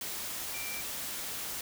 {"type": "tone in noise", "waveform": "sine", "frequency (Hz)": 2349, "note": "D7", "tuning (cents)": 0, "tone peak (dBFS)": -41, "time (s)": [0.54, 0.81], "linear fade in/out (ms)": 2, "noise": "white", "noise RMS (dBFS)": -38, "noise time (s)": [0.01, 1.61], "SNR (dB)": -6, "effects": []}